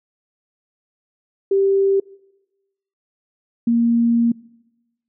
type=tone pair in turn; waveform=sine; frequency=391.7 / 233.8 Hz; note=G4 / A#3; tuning=-1 / +5 cents; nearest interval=major sixth; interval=894 cents; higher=first; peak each=-13 dBFS; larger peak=neither; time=1.51-2 / 3.67-4.32 s; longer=second; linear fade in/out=5 ms; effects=noise-tail reverb RT60 1.0 s tail -23 dB re dry